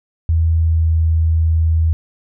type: tone with pitch glide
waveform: sine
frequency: 81.6 to 80.94 Hz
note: E2 to E2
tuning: -17 to -31 cents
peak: -11 dBFS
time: 0.29-1.93 s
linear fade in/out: 0 ms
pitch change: -14 cents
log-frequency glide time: 0.58-0.88 s
effects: none